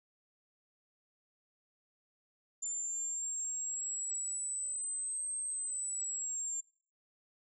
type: exponential two-way sweep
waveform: sine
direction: up then down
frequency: 7170 to 8372 to 7310 Hz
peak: -35 dBFS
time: 2.62-6.61 s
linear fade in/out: 10 ms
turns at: 5.39 s
effects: noise-tail reverb RT60 0.5 s tail -25 dB re dry